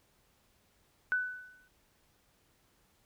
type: tone with exponential decay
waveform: sine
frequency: 1496 Hz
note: F#6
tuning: 19 cents sharp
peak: -25 dBFS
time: 1.12-1.68 s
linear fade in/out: 0 ms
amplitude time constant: 120 ms
effects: pink hiss -70 dBFS RMS until 3.05 s